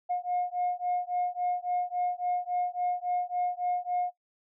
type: beating tone pair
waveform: sine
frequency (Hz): 715 / 718.6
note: F5 / F5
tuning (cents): +41 / +49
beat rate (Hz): 3.6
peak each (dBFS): -30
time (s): 0.09-4.11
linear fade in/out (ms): 20
effects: noise-tail reverb RT60 0.1 s tail -17 dB re dry + tanh soft clip ceiling -22 dBFS